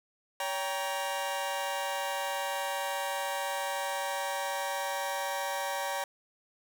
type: chord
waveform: sawtooth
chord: G diminished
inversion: second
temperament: just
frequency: 564.5 / 784 / 940.8 Hz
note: Db5 / G5 / Bb5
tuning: +31 / 0 / +16 cents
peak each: -32 dBFS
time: 0.4-6.04 s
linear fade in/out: 2 ms
effects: none